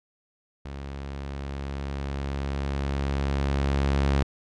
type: tone with level ramp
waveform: sawtooth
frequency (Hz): 69.3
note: C#2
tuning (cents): 0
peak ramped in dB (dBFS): -31 to -16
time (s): 0.65-4.23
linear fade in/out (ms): 5
effects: low-pass 5000 Hz 12 dB/octave